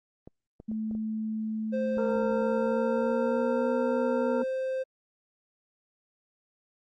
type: clicks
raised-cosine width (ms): 2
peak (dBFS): -31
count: 6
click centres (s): 0.275 / 0.601 / 0.715 / 0.912 / 0.951 / 1.972
type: tone with pitch glide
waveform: sine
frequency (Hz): 218.4 to 245.1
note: A3 to B3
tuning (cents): -13 to -13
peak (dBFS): -29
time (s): 0.68-4.44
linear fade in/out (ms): 10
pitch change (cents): +200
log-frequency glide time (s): 2.27-3.77
type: tone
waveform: triangle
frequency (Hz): 523.3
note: C5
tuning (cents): 0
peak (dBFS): -26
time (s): 1.72-4.84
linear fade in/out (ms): 20
type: harmonic tone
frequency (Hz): 460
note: A#4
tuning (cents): -23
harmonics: 1 / 2 / 3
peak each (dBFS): -30 / -36 / -40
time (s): 1.98-4.42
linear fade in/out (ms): 2
effects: Opus 24 kbps